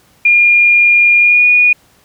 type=tone with pitch glide; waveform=sine; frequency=2415 to 2453 Hz; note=D7 to D#7; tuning=+48 to -25 cents; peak=-5 dBFS; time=0.25-1.73 s; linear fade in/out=5 ms; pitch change=+27 cents; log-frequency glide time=1.19-1.46 s; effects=pink hiss -50 dBFS RMS until 2.04 s + high-pass 60 Hz 12 dB/octave